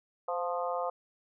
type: harmonic tone with a mistuned harmonic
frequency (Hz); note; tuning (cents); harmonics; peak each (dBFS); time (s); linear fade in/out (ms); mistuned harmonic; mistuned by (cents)
175.9; F3; +13; 3 / 4 / 5 / 6 / 7; -34 / -35 / -39 / -39 / -39; 0.28-0.9; 5; 3; -29
effects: none